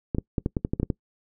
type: clicks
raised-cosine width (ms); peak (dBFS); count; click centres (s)
3; -11; 10; 0.148 / 0.184 / 0.382 / 0.461 / 0.568 / 0.649 / 0.735 / 0.799 / 0.831 / 0.902
effects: noise-tail reverb RT60 0.1 s tail -23 dB re dry

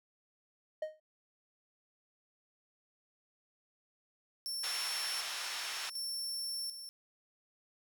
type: tone with exponential decay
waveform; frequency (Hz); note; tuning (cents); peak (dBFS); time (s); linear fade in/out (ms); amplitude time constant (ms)
triangle; 621; D#5; -3; -29; 0.82-1; 5; 38
type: tone with tremolo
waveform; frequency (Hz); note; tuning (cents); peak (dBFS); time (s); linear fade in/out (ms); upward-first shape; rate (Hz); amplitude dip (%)
sawtooth; 5420; E8; +47; -34; 4.46-6.89; 0; square; 0.67; 60
type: band-pass noise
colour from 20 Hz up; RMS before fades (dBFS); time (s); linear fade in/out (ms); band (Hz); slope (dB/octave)
white; -41; 4.63-5.9; 10; 920 to 4500; 12
effects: none

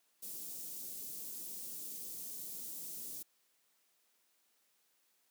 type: band-stop noise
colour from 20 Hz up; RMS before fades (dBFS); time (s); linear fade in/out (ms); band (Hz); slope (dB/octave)
white; -45; 0.22-3.23; 10; 320 to 7200; 12
effects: white hiss -75 dBFS RMS until 5.3 s + high-pass 200 Hz 12 dB/octave

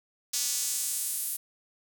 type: tone with high-pass filter sweep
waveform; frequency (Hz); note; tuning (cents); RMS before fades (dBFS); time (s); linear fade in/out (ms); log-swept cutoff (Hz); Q
square; 130.81; C3; 0; -31; 0.33-1.37; 10; 5900 to 11000; 1.6
effects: none

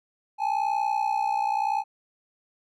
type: ring-modulated tone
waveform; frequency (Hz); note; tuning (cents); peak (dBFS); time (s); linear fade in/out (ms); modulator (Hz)
triangle; 840; G#5; +19; -18; 0.38-1.84; 50; 30.4
effects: none

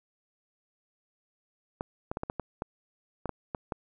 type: clicks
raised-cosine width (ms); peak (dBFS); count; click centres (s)
1; -18; 11; 1.809 / 2.115 / 2.171 / 2.234 / 2.299 / 2.397 / 2.621 / 3.257 / 3.293 / 3.548 / 3.722
effects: none

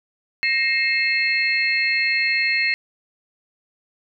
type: tone cluster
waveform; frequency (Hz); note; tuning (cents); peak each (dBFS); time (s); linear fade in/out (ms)
sine; 1860 / 2139 / 2626 / 4252; A#6 / C7 / E7 / C8; -4 / +38 / -7 / +27; -24 / -20 / -24 / -27; 0.43-2.74; 0
effects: none

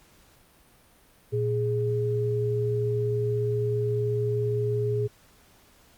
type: tone pair together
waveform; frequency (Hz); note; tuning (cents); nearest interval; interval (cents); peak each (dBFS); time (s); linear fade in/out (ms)
sine; 116.8 / 416.2; A#2 / G#4; +4 / +4; octave + minor seventh; 2200; -26; 1.32-5.08; 20
effects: pink hiss -58 dBFS RMS until 5.97 s + Opus 48 kbps

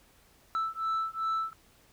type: beating tone pair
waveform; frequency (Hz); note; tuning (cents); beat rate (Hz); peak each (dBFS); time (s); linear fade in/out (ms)
sine; 1318.5 / 1321.1; E6 / E6; 0 / +3; 2.6; -30; 0.55-1.53; 0
effects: tanh soft clip ceiling -26 dBFS + pink hiss -62 dBFS RMS until 1.92 s

